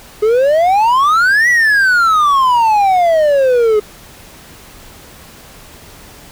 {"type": "exponential two-way sweep", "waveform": "triangle", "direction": "up then down", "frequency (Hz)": [415.3, 1975.5, 415.3], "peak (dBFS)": -6, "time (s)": [0.22, 3.8], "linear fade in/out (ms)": 10, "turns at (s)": 1.49, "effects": ["pink hiss -38 dBFS RMS until 6.31 s"]}